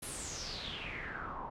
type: noise with low-pass filter sweep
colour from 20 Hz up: pink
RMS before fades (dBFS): -42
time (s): 0.02-1.5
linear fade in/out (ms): 10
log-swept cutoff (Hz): 11000 to 860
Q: 6.4
effects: none